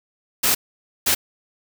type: noise bursts at uneven times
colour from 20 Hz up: white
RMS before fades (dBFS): -18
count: 2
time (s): 0.43-0.55 / 1.06-1.15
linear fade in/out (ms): 10
effects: none